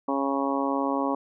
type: harmonic tone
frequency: 138 Hz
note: C#3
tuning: 7 cents flat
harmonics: 2 / 3 / 4 / 5 / 6 / 7 / 8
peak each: -27 / -34 / -31 / -35 / -33 / -32 / -32 dBFS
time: 0.08-1.15 s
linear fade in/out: 5 ms
effects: none

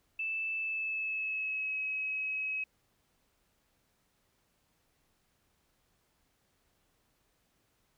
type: tone with pitch glide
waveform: sine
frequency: 2637 to 2556 Hz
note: E7 to D#7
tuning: 0 to +46 cents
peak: -32 dBFS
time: 0.19-2.64 s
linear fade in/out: 5 ms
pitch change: -54 cents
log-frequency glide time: 0.55-1.78 s
effects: pink hiss -74 dBFS RMS until 7.97 s

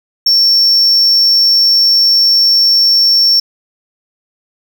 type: tone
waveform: triangle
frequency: 5450 Hz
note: F8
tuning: 43 cents flat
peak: -5 dBFS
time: 0.26-3.4 s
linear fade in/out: 5 ms
effects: none

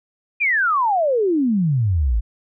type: exponential sweep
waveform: sine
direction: down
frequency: 2489 to 49.77 Hz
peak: -15 dBFS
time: 0.4-2.21 s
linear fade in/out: 20 ms
effects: none

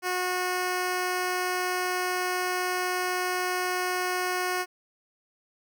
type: tone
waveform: 10% pulse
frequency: 363.9 Hz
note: F#4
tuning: 29 cents flat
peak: -18 dBFS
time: 0.02-4.66 s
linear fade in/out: 50 ms
effects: none

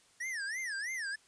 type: tone with vibrato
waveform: square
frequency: 1824 Hz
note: A#6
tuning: 38 cents flat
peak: -36 dBFS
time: 0.2-1.16 s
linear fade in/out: 10 ms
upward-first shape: sine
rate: 3.1 Hz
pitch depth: 250 cents each way
effects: white hiss -65 dBFS RMS until 1.27 s + resampled to 22050 Hz

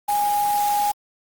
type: tone in noise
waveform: sine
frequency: 823 Hz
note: G#5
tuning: 16 cents flat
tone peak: -18 dBFS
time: 0.08-0.92 s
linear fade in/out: 10 ms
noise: white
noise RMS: -31 dBFS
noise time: 0.08-0.92 s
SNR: +10 dB
effects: Opus 32 kbps

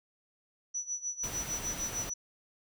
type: tone with tremolo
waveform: sine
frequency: 5920 Hz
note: F#8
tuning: in tune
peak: -31 dBFS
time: 0.74-2.14 s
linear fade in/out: 10 ms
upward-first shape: sine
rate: 6.6 Hz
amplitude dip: 85%
type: noise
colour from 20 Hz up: pink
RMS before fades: -41 dBFS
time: 1.23-2.1 s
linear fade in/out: 10 ms
effects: none

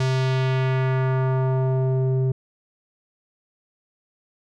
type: tone with low-pass filter sweep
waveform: square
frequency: 130.81 Hz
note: C3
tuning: in tune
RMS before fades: -21 dBFS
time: 0-2.32 s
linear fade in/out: 5 ms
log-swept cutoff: 5800 to 340 Hz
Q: 1.2
effects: none

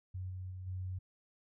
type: tone with level steps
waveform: sine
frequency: 92.5 Hz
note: F#2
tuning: in tune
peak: -38 / -40 / -42 / -37 dBFS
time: 0.14-0.99 s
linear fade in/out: 10 ms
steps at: 0.29 / 0.5 / 0.66 s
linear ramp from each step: 20 ms
effects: none

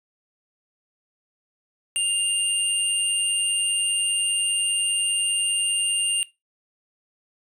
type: tone pair together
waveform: sine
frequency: 2805 / 8905 Hz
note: F7 / C#9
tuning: +7 / +7 cents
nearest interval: octave + minor sixth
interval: 2000 cents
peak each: -22 dBFS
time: 1.96-6.23 s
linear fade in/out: 0 ms
effects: noise-tail reverb RT60 0.2 s tail -18 dB re dry + tanh soft clip ceiling -13 dBFS

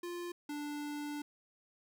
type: tone pair in turn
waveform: square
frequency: 349.2 / 293.6 Hz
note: F4 / D4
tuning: 0 / 0 cents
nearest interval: minor third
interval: 300 cents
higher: first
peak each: -40 / -39 dBFS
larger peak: second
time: 0.03-0.32 / 0.49-1.22 s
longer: second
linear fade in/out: 5 ms
effects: none

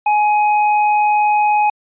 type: tone with tanh clipping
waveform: triangle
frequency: 839 Hz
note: G#5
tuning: 17 cents sharp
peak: -13 dBFS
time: 0.06-1.7 s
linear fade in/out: 5 ms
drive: 15 dB
effects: resampled to 8000 Hz

